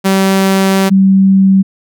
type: tone pair in turn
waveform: sawtooth / sine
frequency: 192.7 / 192.7 Hz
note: G3 / G3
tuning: -29 / -29 cents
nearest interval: unison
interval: 0 cents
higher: neither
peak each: -4 dBFS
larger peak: neither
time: 0.04-0.9 / 0.9-1.63 s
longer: first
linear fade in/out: 20 ms
effects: none